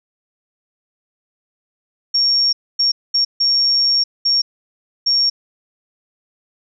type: tone bursts at uneven times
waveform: sine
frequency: 5530 Hz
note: F8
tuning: 18 cents flat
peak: -12 dBFS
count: 6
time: 2.14-2.53 / 2.79-2.92 / 3.14-3.25 / 3.4-4.04 / 4.25-4.42 / 5.06-5.3 s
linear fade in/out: 10 ms
effects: none